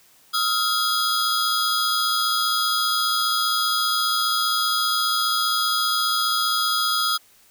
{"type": "tone cluster", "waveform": "square", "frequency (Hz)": [1264, 1379, 3332, 4950], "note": ["D#6", "F6", "G#7", "D#8"], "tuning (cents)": [27, -22, 5, -10], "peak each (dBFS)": -26, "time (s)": [0.33, 7.18], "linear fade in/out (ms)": 20, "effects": ["white hiss -55 dBFS RMS until 7.5 s"]}